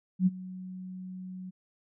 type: tone with ADSR envelope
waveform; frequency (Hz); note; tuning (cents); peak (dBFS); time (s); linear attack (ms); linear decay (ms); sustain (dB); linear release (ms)
sine; 185; F#3; 0; -18; 0.19-1.51; 74; 31; -20; 20
effects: none